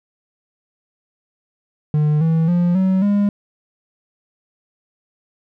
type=tone with pitch steps; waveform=triangle; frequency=150.6 / 162.34 / 175 / 188.65 / 203.4 Hz; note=D3 / E3 / F3 / F#3 / G#3; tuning=+44 / -26 / +4 / +34 / -36 cents; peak=-11 dBFS; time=1.94-3.29 s; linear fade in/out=2 ms; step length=270 ms; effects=none